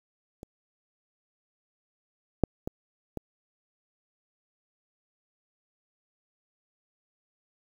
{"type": "clicks", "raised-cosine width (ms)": 2, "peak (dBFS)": [-28, -7, -18, -20], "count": 4, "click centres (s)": [0.431, 2.437, 2.675, 3.173], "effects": ["8-bit"]}